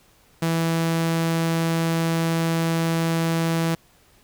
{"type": "tone", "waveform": "sawtooth", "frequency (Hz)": 164.81, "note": "E3", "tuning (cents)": 0, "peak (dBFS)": -16, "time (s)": [0.42, 3.75], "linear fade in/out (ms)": 5, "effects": ["pink hiss -57 dBFS RMS until 4.23 s"]}